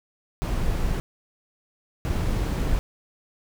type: noise bursts at uneven times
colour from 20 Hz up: brown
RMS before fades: -24 dBFS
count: 2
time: 0.42-1 / 2.05-2.79 s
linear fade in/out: 0 ms
effects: none